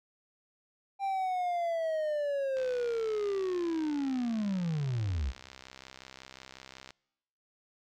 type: linear sweep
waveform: triangle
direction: down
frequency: 794 to 56.2 Hz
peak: -27 dBFS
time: 0.99-5.33 s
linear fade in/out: 50 ms
type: click train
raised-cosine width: 0.2 ms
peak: -29 dBFS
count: 285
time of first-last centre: 2.57-6.906 s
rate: 65.5 Hz
effects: noise-tail reverb RT60 1.0 s tail -26 dB re dry